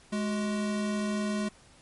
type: tone pair together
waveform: square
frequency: 209.8 / 373.8 Hz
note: G#3 / F#4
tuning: +18 / +18 cents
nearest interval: minor seventh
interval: 1000 cents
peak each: -29 / -39 dBFS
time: 0.12-1.49 s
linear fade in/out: 10 ms
effects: pink hiss -57 dBFS RMS until 1.81 s + MP3 48 kbps